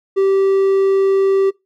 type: tone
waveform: triangle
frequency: 388.8 Hz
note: G4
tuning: 14 cents flat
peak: -9 dBFS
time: 0.16-1.51 s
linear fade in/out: 20 ms
effects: noise-tail reverb RT60 0.2 s tail -22 dB re dry